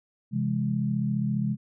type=tone cluster; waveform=sine; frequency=132.5 / 167.5 / 207.1 Hz; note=C3 / E3 / G#3; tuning=+22 / +28 / -5 cents; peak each=-28 / -31 / -27 dBFS; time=0.31-1.57 s; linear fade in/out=50 ms; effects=none